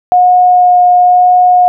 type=tone with vibrato; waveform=sine; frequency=721 Hz; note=F#5; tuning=45 cents flat; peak=-3 dBFS; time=0.12-1.68 s; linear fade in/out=0 ms; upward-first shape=sine; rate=1 Hz; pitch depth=9 cents each way; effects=none